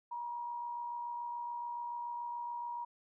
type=tone with amplitude modulation; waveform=sine; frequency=954 Hz; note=A#5; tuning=40 cents sharp; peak=-36 dBFS; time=0.11-2.85 s; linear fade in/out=10 ms; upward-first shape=sine; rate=67 Hz; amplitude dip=35%; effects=none